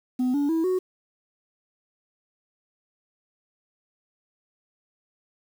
sine tone with pitch steps, 252.5 / 286.7 / 325.6 / 369.7 Hz, B3 / D4 / E4 / F#4, +39 / -42 / -21 / -1 cents, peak -18 dBFS, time 0.19-0.79 s, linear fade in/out 10 ms, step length 150 ms, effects tanh soft clip ceiling -20 dBFS + 8-bit

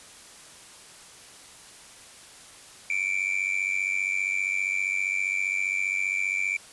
triangle tone with amplitude modulation, 2334 Hz, D7, 11 cents flat, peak -19 dBFS, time 2.9-6.57 s, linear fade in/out 2 ms, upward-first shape sine, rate 95.1 Hz, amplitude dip 90%, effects white hiss -48 dBFS RMS until 6.72 s + resampled to 24000 Hz

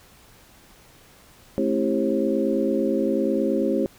sine tone cluster, 216.9 / 266.4 / 327.3 / 395.9 / 538 Hz, A3 / C4 / E4 / G4 / C5, -25 / +31 / -12 / +17 / +48 cents, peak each -26 dBFS, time 1.58-3.86 s, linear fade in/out 0 ms, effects pink hiss -52 dBFS RMS until 3.98 s

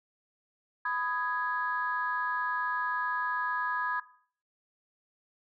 sine chord, G# minor, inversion first, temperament just, 996.7 / 1245.9 / 1661.2 Hz, B5 / D#6 / G#6, +16 / +2 / 0 cents, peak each -33 / -35 / -31 dBFS, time 0.85-4 s, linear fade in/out 5 ms, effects noise-tail reverb RT60 0.5 s tail -17 dB re dry + tanh soft clip ceiling -19 dBFS

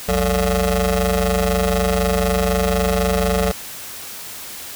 20% pulse ring-modulated tone, 130 Hz, C3, 11 cents flat, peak -8 dBFS, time 0.08-3.52 s, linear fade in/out 10 ms, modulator 313 Hz, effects white hiss -33 dBFS RMS until 4.75 s

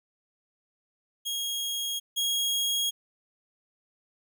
sawtooth tone pair in turn, 3276 / 3289 Hz, G#7 / G#7, -24 / -18 cents, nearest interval unison, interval 6 cents, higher second, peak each -26 / -22 dBFS, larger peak second, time 1.25-2 / 2.16-2.91 s, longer neither, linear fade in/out 20 ms, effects none

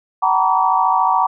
sine tone cluster, 757 / 912 / 966 / 1148 Hz, F#5 / A#5 / B5 / D6, +39 / -38 / -39 / -40 cents, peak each -18 dBFS, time 0.22-1.27 s, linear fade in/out 10 ms, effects none

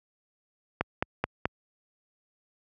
click train, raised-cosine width 0.5 ms, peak -10 dBFS, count 4, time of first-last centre 0.81-1.455 s, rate 4.65 Hz, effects high-pass 60 Hz 12 dB/octave

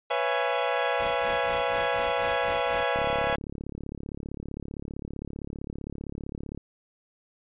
sawtooth chord, C# minor seventh, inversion third, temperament equal with one note detuned, 493.9 / 554.4 / 671.2 / 830.6 Hz, B4 / C#5 / E5 / G#5, 0 / 0 / +31 / 0 cents, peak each -26 dBFS, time 0.1-3.36 s, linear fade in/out 10 ms
pink noise with tremolo, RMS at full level -36 dBFS, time 0.99-2.84 s, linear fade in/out 10 ms, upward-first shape triangle, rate 4.1 Hz, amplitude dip 100%
click train, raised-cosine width 3 ms, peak -23 dBFS, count 129, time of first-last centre 2.96-6.576 s, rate 35.4 Hz
effects resampled to 8000 Hz

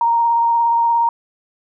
sine tone with vibrato, 932.3 Hz, A#5, in tune, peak -12 dBFS, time 0.01-1.09 s, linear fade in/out 2 ms, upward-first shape triangle, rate 17 Hz, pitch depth 17 cents each way, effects none

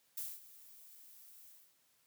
violet noise with ADSR envelope, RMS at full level -40 dBFS, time 0.17-1.75 s, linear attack 7 ms, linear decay 220 ms, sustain -18 dB, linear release 260 ms, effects white hiss -73 dBFS RMS until 2.06 s + high-pass 60 Hz 12 dB/octave

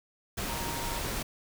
sine tone in noise, 932.3 Hz, A#5, in tune, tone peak -39 dBFS, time 0.48-0.99 s, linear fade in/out 10 ms, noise pink, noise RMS -34 dBFS, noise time 0.37-1.23 s, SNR -8 dB, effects none

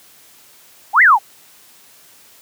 sine exponential two-way sweep, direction up then down, 725 to 2118 to 750 Hz, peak -6 dBFS, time 0.93-1.19 s, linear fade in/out 50 ms, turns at 1.02 s, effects white hiss -47 dBFS RMS until 2.41 s + high-pass 100 Hz 12 dB/octave

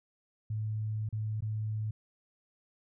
sine tone with dropouts, 108.1 Hz, A2, 30 cents flat, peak -31 dBFS, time 0.5-1.91 s, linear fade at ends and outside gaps 5 ms, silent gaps 1.09-1.126 / 1.407-1.422 s, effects none

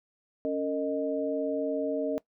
sine tone cluster, 277.8 / 455.3 / 619 Hz, C#4 / A#4 / D#5, +4 / -41 / -9 cents, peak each -31 dBFS, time 0.45-2.18 s, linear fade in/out 0 ms, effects noise-tail reverb RT60 0.1 s tail -20 dB re dry

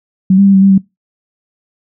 sine tone with pitch steps, 188.5 / 198.3 / 196.6 / 191.8 / 196.1 / 192.5 Hz, F#3 / G3 / G3 / G3 / G3 / G3, +32 / +20 / +5 / -37 / +1 / -31 cents, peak -4 dBFS, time 0.3-0.78 s, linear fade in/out 5 ms, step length 80 ms, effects noise-tail reverb RT60 0.2 s tail -22 dB re dry

